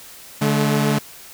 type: tone pair together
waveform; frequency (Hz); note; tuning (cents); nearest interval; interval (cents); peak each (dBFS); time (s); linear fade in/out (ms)
sawtooth; 145.6 / 214.7; D3 / A3; -15 / -42; perfect fifth; 673; -15; 0.41-0.99; 10
effects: white hiss -41 dBFS RMS until 1.33 s